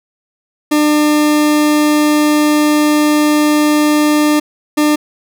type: tone pair in turn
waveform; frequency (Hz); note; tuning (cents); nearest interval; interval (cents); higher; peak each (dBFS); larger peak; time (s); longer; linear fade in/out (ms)
40% pulse; 300 / 300; D4 / D4; +37 / +37; unison; 0; neither; -8; neither; 0.71-4.4 / 4.77-4.96; first; 10
effects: none